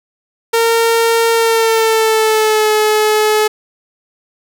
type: tone with pitch glide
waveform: sawtooth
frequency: 458.8 to 428.1 Hz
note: A#4 to A4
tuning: -28 to -47 cents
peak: -6 dBFS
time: 0.53-3.48 s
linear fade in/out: 10 ms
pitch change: -119 cents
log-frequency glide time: 1.31-2.71 s
effects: none